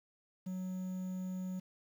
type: tone with quantisation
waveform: triangle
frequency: 185.1 Hz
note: F#3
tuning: 1 cent sharp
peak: -35 dBFS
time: 0.46-1.6 s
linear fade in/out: 10 ms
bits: 10
effects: none